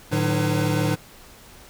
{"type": "tone cluster", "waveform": "square", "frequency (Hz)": [109.8, 150.8, 184.4, 302.4, 502], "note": ["A2", "D3", "F#3", "D#4", "B4"], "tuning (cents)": [-3, 46, -6, -49, 28], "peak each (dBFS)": [-26, -25, -30, -27, -30], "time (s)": [0.11, 0.96], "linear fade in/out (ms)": 20, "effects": ["pink hiss -47 dBFS RMS until 1.69 s"]}